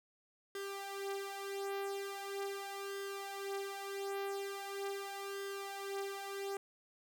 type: tone with flanger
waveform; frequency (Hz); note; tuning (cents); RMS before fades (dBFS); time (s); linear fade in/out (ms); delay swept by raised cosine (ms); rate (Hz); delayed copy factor
sawtooth; 395.6; G4; +16; -42; 0.55-6.57; 2; 0.6 to 5; 0.41; +0.7
effects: none